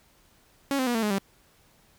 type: tone with pitch steps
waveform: sawtooth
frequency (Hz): 277.2 / 258.6 / 241.3 / 225.2 / 210.1 / 196.01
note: C#4 / C4 / B3 / A3 / G#3 / G3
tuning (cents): 0 / -20 / -40 / +40 / +20 / 0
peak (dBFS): -20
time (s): 0.71-1.184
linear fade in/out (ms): 0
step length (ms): 79
effects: pink hiss -61 dBFS RMS until 1.98 s